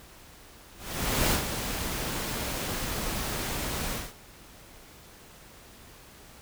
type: noise with ADSR envelope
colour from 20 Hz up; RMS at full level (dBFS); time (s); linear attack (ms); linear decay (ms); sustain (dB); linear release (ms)
pink; -24; 0.77-4.14; 540; 110; -8; 210
effects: pink hiss -51 dBFS RMS until 6.41 s